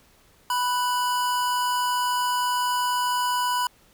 square tone pair together, 987.8 / 1486.5 Hz, B5 / F#6, 0 / +8 cents, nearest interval perfect fifth, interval 708 cents, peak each -23 / -33 dBFS, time 0.5-3.67 s, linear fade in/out 2 ms, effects pink hiss -58 dBFS RMS until 3.93 s

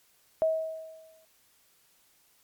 sine tone with exponential decay, 640 Hz, D#5, 49 cents sharp, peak -20 dBFS, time 0.42-1.25 s, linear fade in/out 0 ms, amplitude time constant 180 ms, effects white hiss -65 dBFS RMS until 2.43 s + MP3 96 kbps

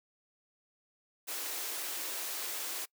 white high-pass noise, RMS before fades -38 dBFS, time 1.27-2.86 s, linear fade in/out 20 ms, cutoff 270 Hz, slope 96 dB/octave, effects noise-tail reverb RT60 0.1 s tail -24 dB re dry

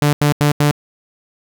sawtooth tone bursts, 146.83 Hz, D3, in tune, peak -7 dBFS, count 4, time 0.02-0.712 s, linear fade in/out 0 ms, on 110 ms, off 84 ms, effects none

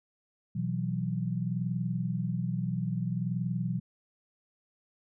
sine chord, B suspended fourth, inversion none, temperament just, 123.47 / 164.63 / 185.21 Hz, B2 / E3 / F#3, 0 / -2 / +2 cents, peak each -33 dBFS, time 0.55-3.8 s, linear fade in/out 10 ms, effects none

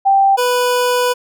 sine / 25% pulse tone pair in turn, 784 / 493.9 Hz, G5 / B4, 0 / 0 cents, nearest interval minor sixth, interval 800 cents, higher first, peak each -8 / -9 dBFS, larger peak first, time 0.05-0.37 / 0.37-1.14 s, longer second, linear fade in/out 20 ms, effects none

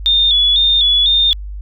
sine tone with vibrato, 3520 Hz, A7, in tune, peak -9 dBFS, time 0.06-1.33 s, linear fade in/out 0 ms, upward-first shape square, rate 2 Hz, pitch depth 55 cents each way, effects added 50 Hz sine -24 dBFS peak until 1.61 s

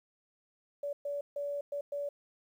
sine tone bursts at uneven times, 573 Hz, D5, 43 cents flat, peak -33 dBFS, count 5, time 0.83-0.93 / 1.05-1.21 / 1.36-1.61 / 1.72-1.81 / 1.92-2.09 s, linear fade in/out 5 ms, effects 11-bit

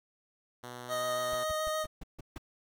5% pulse tone with pitch glide, 122.6 to 123.67 Hz, B2 to B2, -12 to +3 cents, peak -31 dBFS, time 0.63-1.44 s, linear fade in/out 10 ms, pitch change +15 cents, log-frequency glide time 0.85-0.92 s
25% pulse tone with vibrato, 623 Hz, D#5, 2 cents sharp, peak -27 dBFS, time 0.88-1.87 s, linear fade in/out 50 ms, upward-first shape triangle, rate 7 Hz, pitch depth 12 cents each way
brown noise bursts, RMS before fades -41 dBFS, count 7, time 1.32-2.381 s, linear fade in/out 5 ms, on 23 ms, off 150 ms
effects none

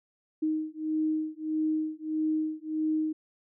sine beating tone pair, 311.1 / 312.7 Hz, D#4 / D#4, 0 / +9 cents, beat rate 1.6 Hz, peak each -30 dBFS, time 0.42-3.13 s, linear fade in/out 10 ms, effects none

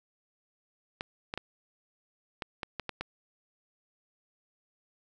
clicks, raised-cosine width 0.3 ms, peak -18 dBFS, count 8, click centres 1.009 / 1.339 / 1.376 / 2.422 / 2.632 / 2.797 / 2.893 / 3.01 s, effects none

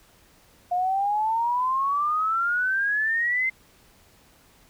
sine exponential sweep, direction up, 706 to 2092 Hz, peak -21 dBFS, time 0.71-3.5 s, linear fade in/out 10 ms, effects pink hiss -57 dBFS RMS until 4.69 s

